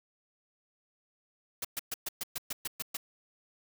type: noise bursts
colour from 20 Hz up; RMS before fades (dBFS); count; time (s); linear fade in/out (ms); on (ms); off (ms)
white; -35; 10; 1.62-2.97; 5; 27; 120
effects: none